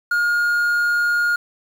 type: tone with quantisation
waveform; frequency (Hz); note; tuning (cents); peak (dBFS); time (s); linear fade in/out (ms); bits
triangle; 1425; F6; +34; -14; 0.11-1.36; 5; 7
effects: none